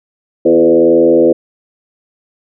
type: tone with frequency modulation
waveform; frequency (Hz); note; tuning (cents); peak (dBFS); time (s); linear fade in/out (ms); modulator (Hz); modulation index
sine; 421.7; G#4; +26; -5; 0.45-1.33; 10; 81.3; 1.7
effects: none